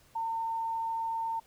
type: tone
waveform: sine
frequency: 907 Hz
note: A#5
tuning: 48 cents flat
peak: -30 dBFS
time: 0.15-1.4 s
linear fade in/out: 10 ms
effects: pink hiss -62 dBFS RMS until 1.46 s